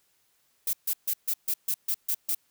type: noise bursts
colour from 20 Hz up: violet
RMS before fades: -27 dBFS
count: 9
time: 0.67-2.348 s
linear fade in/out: 5 ms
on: 62 ms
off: 140 ms
effects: white hiss -69 dBFS RMS until 2.5 s